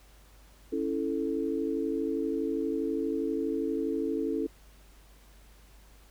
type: chord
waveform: sine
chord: A major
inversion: first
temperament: equal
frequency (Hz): 277.2 / 329.6 / 440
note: C#4 / E4 / A4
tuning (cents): 0 / 0 / 0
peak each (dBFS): -32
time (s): 0.72-4.47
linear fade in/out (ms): 10
effects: added 50 Hz sine -54 dBFS peak until 6.1 s + pink hiss -60 dBFS RMS until 6.1 s